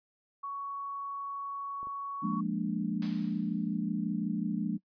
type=tone; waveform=sine; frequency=1117 Hz; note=C#6; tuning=13 cents sharp; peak=-35 dBFS; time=0.43-2.41 s; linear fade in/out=10 ms
type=clicks; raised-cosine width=2 ms; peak=-39 dBFS; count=2; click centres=1.83 / 1.871 s
type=chord; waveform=sine; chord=Bb dominant seventh; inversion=second; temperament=equal; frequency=174.61 / 207.7 / 233.1 / 293.7 Hz; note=F3 / Ab3 / Bb3 / D4; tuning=0 / 0 / 0 / 0 cents; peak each=-35 / -33 / -36 / -37 dBFS; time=2.22-4.78 s; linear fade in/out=20 ms
type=noise with exponential decay; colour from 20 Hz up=white; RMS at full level=-42 dBFS; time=3.02-3.81 s; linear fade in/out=1 ms; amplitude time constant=170 ms
effects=noise-tail reverb RT60 0.1 s tail -22 dB re dry + resampled to 11025 Hz